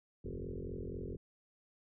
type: tone with frequency modulation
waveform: sine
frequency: 160.6 Hz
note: E3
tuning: 45 cents flat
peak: -39 dBFS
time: 0.24-1.17 s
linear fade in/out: 10 ms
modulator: 44 Hz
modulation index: 6.6
effects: none